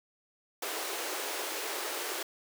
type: high-pass noise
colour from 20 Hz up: pink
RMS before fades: -36 dBFS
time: 0.62-2.23 s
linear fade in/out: 5 ms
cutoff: 330 Hz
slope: 48 dB/octave
effects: none